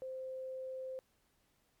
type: tone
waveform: sine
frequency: 521 Hz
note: C5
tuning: 7 cents flat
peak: -40 dBFS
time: 0.02-0.99 s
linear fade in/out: 0 ms
effects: pink hiss -75 dBFS RMS until 1.8 s + MP3 96 kbps